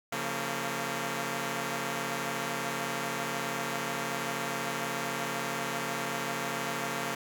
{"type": "chord", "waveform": "5% pulse", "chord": "Bb minor", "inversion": "first", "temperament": "equal with one note detuned", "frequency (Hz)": [138.59, 174.61, 228.5], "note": ["Db3", "F3", "Bb3"], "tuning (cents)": [0, 0, -34], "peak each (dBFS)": [-25, -27, -23], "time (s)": [0.12, 7.15], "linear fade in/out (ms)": 5, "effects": []}